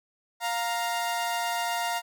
sawtooth tone pair together, 701.2 / 932.3 Hz, F5 / A#5, +7 / 0 cents, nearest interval perfect fourth, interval 493 cents, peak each -26 dBFS, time 0.4-2.02 s, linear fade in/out 50 ms, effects none

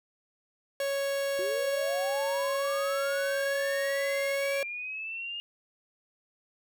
45% pulse tone, 554.4 Hz, C#5, in tune, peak -28 dBFS, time 0.8-4.63 s, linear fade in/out 2 ms
sine linear sweep, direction up, 354.4 to 2847 Hz, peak -34 dBFS, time 1.39-5.4 s, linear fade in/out 0 ms
effects none

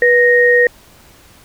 sine tone pair together, 487.4 / 1863.2 Hz, B4 / A#6, -23 / -1 cents, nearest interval octave + major seventh, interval 2322 cents, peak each -10 dBFS, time 0.02-0.67 s, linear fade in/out 2 ms, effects pink hiss -45 dBFS RMS until 1.44 s

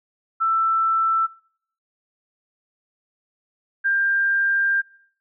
sine tone pair in turn, 1330 / 1593.1 Hz, E6 / G6, +15 / +28 cents, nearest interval minor third, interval 313 cents, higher second, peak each -17 dBFS, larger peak neither, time 0.4-1.27 / 3.84-4.82 s, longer second, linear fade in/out 20 ms, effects noise-tail reverb RT60 0.6 s tail -22 dB re dry

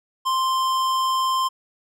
sine tone with tanh clipping, 1046.5 Hz, C6, in tune, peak -21 dBFS, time 0.25-1.49 s, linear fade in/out 20 ms, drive 18 dB, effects none

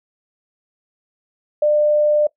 sine tone, 598 Hz, D5, 31 cents sharp, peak -12 dBFS, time 1.62-2.27 s, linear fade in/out 5 ms, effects noise-tail reverb RT60 0.1 s tail -21 dB re dry

